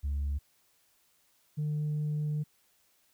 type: tone pair in turn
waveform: sine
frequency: 71 / 150.44 Hz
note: C#2 / D3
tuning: +42 / +42 cents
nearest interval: octave + minor second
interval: 1300 cents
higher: second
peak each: -27 dBFS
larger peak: neither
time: 0.03-0.39 / 1.57-2.44 s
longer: second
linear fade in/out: 20 ms
effects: tanh soft clip ceiling -27 dBFS + white hiss -69 dBFS RMS until 3.13 s